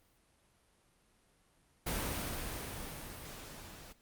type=noise with level ramp; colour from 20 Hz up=pink; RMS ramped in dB=-35 to -53 dBFS; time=1.86-3.93 s; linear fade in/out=10 ms; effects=pink hiss -70 dBFS RMS until 4.01 s + Opus 32 kbps